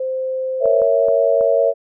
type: tone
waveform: sine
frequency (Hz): 521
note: C5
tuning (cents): -7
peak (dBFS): -19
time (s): 0-0.83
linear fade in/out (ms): 5
type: chord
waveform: sine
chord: A# diminished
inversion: none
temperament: equal with one note detuned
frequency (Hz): 464.8 / 554.4 / 659.3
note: A#4 / C#5 / E5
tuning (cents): -5 / 0 / 0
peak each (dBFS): -18 / -15 / -17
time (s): 0.6-1.74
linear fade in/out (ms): 50
type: clicks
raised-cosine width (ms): 1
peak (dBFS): -19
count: 4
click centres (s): 0.657 / 0.818 / 1.085 / 1.41
effects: none

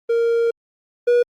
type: tone pair in turn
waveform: triangle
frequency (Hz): 464.8 / 482.9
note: A#4 / B4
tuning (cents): -5 / -39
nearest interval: minor second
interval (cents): 66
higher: second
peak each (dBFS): -13 / -10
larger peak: second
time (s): 0.09-0.51 / 1.07-1.23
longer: first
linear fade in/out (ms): 10
effects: Opus 32 kbps

